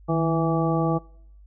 harmonic tone with a mistuned harmonic, 164.81 Hz, E3, in tune, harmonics 1 / 2 / 3 / 4 / 5 / 7, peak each -23 / -26 / -28 / -29 / -30 / -31 dBFS, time 0.08-0.99 s, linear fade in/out 20 ms, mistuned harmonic 1, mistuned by -62 cents, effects noise-tail reverb RT60 0.7 s tail -25 dB re dry + added 50 Hz sine -46 dBFS peak until 1.46 s

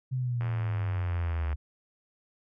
sine linear sweep, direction down, 130.81 to 70.8 Hz, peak -27 dBFS, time 0.11-1.56 s, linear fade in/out 20 ms
click train, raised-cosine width 0.5 ms, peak -26 dBFS, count 97, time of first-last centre 0.41-1.529 s, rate 85.8 Hz
effects none

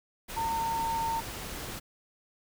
sine tone in noise, 910 Hz, A#5, 42 cents flat, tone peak -28 dBFS, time 0.36-1.21 s, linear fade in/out 20 ms, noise pink, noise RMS -39 dBFS, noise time 0.28-1.8 s, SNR +8 dB, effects none

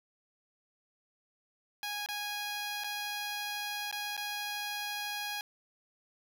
10% pulse tone with dropouts, 826 Hz, G#5, 10 cents flat, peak -27 dBFS, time 1.83-5.41 s, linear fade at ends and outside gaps 1 ms, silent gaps 2.061-2.087 / 2.837-2.843 / 3.913-3.926 / 4.167-4.176 s, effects none

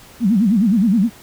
sine tone with vibrato, 210.6 Hz, G#3, 24 cents sharp, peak -11 dBFS, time 0.2-1.1 s, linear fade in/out 50 ms, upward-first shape sine, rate 9.6 Hz, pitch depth 240 cents each way, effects pink hiss -43 dBFS RMS until 1.22 s

